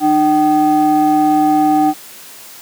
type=ring-modulated tone; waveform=triangle; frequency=232.1 Hz; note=A#3; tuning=7 cents flat; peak=-4 dBFS; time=0-1.94 s; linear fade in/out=50 ms; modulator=535 Hz; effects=white hiss -36 dBFS RMS until 2.61 s + high-pass 150 Hz 12 dB/octave